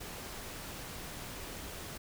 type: noise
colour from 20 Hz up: pink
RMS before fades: -44 dBFS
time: 0-1.98 s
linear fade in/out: 10 ms
effects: none